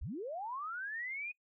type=linear sweep; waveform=sine; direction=up; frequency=32.67 to 2489 Hz; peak=-38 dBFS; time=0.01-1.32 s; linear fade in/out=10 ms; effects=noise-tail reverb RT60 0.1 s tail -22 dB re dry